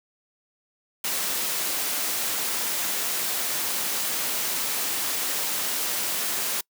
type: noise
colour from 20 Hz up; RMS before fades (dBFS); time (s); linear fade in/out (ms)
white; -27; 1.04-6.61; 5
effects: noise-tail reverb RT60 0.1 s tail -26 dB re dry + high-pass 200 Hz 12 dB/octave